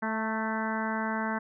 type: harmonic tone with a mistuned harmonic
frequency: 220 Hz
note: A3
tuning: in tune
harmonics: 1 / 2 / 3 / 4 / 5 / 6 / 7 / 8 / 9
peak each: -32 / -41 / -38 / -35 / -38 / -41 / -36 / -41 / -43 dBFS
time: 0.02-1.39 s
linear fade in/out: 10 ms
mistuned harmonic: 4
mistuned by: +19 cents
effects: none